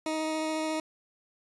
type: tone with vibrato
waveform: 20% pulse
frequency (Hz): 314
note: D#4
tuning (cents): +16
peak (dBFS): -24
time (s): 0.06-0.8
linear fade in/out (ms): 2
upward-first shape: triangle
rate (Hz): 14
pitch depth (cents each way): 10
effects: resampled to 24000 Hz